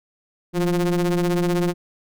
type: ring-modulated tone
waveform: square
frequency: 89.3 Hz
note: F2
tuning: 39 cents sharp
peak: -16 dBFS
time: 0.53-1.74 s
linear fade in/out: 50 ms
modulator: 260 Hz
effects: none